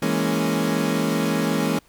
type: chord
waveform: 30% pulse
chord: A# half-diminished seventh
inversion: second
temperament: equal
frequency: 164.81 / 207.7 / 233.1 / 277.2 Hz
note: E3 / G#3 / A#3 / C#4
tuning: 0 / 0 / 0 / 0 cents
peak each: -23 dBFS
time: 0.02-1.79 s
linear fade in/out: 5 ms
effects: pink hiss -57 dBFS RMS until 1.88 s